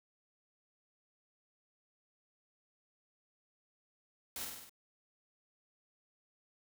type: noise with echo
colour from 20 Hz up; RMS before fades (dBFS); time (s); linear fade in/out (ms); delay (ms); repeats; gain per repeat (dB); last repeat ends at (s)
white; -42; 4.36-4.45; 2; 49; 5; -3; 4.695
effects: none